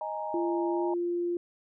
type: chord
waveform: sine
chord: D# suspended fourth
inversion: none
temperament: equal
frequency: 622.3 / 830.6 / 932.3 Hz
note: D#5 / G#5 / A#5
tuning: 0 / 0 / 0 cents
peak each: -36 dBFS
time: 0.01-0.94 s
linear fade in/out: 2 ms
type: tone with pitch glide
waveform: sine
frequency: 341.6 to 348 Hz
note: F4 to F4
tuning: -38 to -6 cents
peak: -27 dBFS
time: 0.34-1.37 s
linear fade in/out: 2 ms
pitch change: +32 cents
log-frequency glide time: 0.68-0.87 s
effects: none